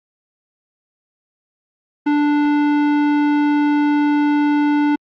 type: tone with tanh clipping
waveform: sine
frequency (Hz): 293.7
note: D4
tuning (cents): 0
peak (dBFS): -15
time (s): 2.06-4.96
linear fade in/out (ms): 10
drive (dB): 16
effects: Opus 32 kbps